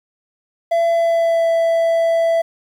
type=tone with pitch glide; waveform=triangle; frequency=673 to 663.7 Hz; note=E5 to E5; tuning=+36 to +12 cents; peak=-11 dBFS; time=0.71-2.42 s; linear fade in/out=10 ms; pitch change=-24 cents; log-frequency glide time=0.88-1.48 s; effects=8-bit